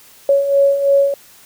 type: beating tone pair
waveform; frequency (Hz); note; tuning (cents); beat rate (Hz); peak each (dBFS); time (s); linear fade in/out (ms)
sine; 555 / 558; C#5 / C#5; +2 / +11; 3; -18 / -11; 0.29-1.14; 2
effects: white hiss -45 dBFS RMS until 1.45 s